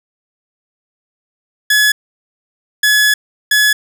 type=tone bursts at uneven times; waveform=sawtooth; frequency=1700 Hz; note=G#6; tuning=40 cents sharp; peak=-5 dBFS; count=3; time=1.7-1.92 / 2.83-3.14 / 3.51-3.73 s; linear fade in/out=5 ms; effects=none